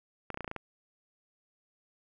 clicks, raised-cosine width 0.5 ms, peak -22 dBFS, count 8, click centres 0.303 / 0.344 / 0.374 / 0.407 / 0.445 / 0.478 / 0.514 / 0.563 s, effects none

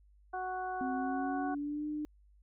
harmonic tone, 370 Hz, F#4, in tune, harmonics 1 / 2 / 3 / 4, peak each -44 / -36 / -45 / -44 dBFS, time 0.33-1.55 s, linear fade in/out 10 ms
sine tone with pitch glide, 261.6 to 300.5 Hz, C4 to D4, 0 to +40 cents, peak -34 dBFS, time 0.81-2.05 s, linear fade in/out 0 ms, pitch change +240 cents, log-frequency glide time 0.94-1.86 s
effects added 50 Hz sine -60 dBFS peak until 2.42 s

